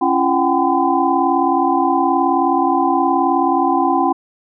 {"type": "tone cluster", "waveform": "sine", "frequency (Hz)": [276.3, 339.8, 752, 791, 1017], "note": ["C#4", "F4", "F#5", "G5", "C6"], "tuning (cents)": [-6, -47, 28, 15, -50], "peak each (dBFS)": -19, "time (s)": [0.01, 4.13], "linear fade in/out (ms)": 10, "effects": []}